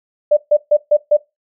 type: tone bursts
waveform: sine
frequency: 594 Hz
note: D5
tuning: 20 cents sharp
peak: -7 dBFS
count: 5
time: 0.31-1.17 s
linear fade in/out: 10 ms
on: 60 ms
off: 140 ms
effects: noise-tail reverb RT60 0.2 s tail -19 dB re dry